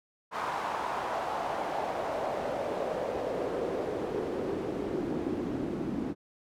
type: noise with band-pass filter sweep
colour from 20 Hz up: pink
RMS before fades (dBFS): -33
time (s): 0.31-6.15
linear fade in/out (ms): 50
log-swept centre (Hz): 1000 to 260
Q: 2.6
effects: none

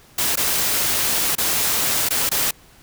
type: noise with dropouts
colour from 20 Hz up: white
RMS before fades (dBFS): -20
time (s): 0.18-2.51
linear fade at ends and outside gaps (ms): 5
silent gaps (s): 0.358-0.372 / 1.353-1.381 / 2.089-2.105 / 2.292-2.314
effects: pink hiss -50 dBFS RMS until 2.82 s

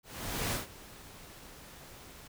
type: noise with ADSR envelope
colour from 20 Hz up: pink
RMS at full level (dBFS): -32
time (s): 0.03-2.28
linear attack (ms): 490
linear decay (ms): 140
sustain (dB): -19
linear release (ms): 11
effects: none

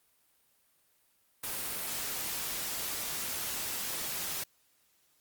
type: noise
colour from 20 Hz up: white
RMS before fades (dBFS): -36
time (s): 1.43-4.44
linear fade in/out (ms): 10
effects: white hiss -70 dBFS RMS until 5.2 s + Opus 32 kbps

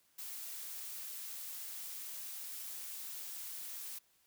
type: noise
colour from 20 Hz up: blue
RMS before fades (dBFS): -45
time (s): 0.18-3.99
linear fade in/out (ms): 10
effects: white hiss -72 dBFS RMS until 4.26 s

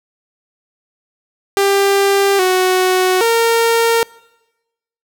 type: tone with pitch steps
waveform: sawtooth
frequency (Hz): 396.4 / 370 / 460.5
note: G4 / F#4 / A#4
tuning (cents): +19 / 0 / -21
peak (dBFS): -7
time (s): 1.57-4.03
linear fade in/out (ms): 0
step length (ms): 820
effects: noise-tail reverb RT60 1.0 s tail -23 dB re dry

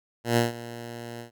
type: tone with ADSR envelope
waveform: 10% pulse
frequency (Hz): 117.9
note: A#2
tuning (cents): +20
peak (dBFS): -10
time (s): 0.24-1.31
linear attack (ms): 130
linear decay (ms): 150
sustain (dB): -18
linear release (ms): 110
effects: none

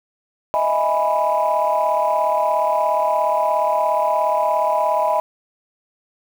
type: chord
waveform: sine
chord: E major seventh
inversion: third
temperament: equal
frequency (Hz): 622.3 / 659.3 / 830.6 / 987.8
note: D#5 / E5 / G#5 / B5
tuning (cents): 0 / 0 / 0 / 0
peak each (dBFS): -20 / -22 / -21 / -19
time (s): 0.54-5.2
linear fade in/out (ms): 0
effects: tanh soft clip ceiling -8 dBFS + 7-bit

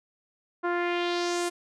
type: tone with low-pass filter sweep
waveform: sawtooth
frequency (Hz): 349.2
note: F4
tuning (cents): 0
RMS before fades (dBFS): -28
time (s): 0.63-1.5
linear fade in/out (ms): 20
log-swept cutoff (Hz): 1300 to 9700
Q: 2.2
effects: none

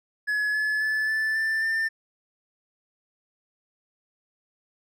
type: tone with pitch steps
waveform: triangle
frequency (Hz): 1697 / 1715.7 / 1734.7 / 1753.8 / 1773.2 / 1792.7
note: G#6 / A6 / A6 / A6 / A6 / A6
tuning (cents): +37 / -44 / -25 / -6 / +13 / +32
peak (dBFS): -21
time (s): 0.27-1.89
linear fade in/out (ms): 20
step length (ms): 270
effects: none

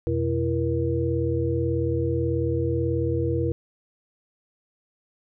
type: tone cluster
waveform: sine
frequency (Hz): 85.8 / 124.1 / 333.3 / 475.5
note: F2 / B2 / E4 / A#4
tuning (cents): -30 / +9 / +19 / +34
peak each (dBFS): -27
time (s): 0.07-3.52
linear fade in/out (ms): 0
effects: none

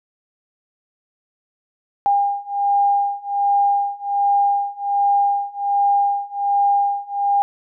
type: beating tone pair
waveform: sine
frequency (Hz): 805 / 806.3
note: G5 / G5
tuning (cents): +46 / +49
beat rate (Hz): 1.3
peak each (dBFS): -19 / -18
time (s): 2.06-7.42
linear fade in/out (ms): 0
effects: none

